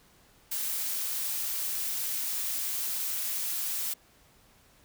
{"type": "noise", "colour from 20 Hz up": "blue", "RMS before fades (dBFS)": -32, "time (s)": [0.51, 3.94], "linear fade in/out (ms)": 10, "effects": ["pink hiss -61 dBFS RMS until 4.84 s"]}